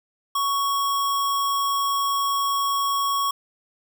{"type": "tone with sample-and-hold", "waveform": "sine", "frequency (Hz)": 1115, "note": "C#6", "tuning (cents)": 10, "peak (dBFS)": -20, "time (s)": [0.35, 3.31], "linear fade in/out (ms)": 5, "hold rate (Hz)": 4410, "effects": []}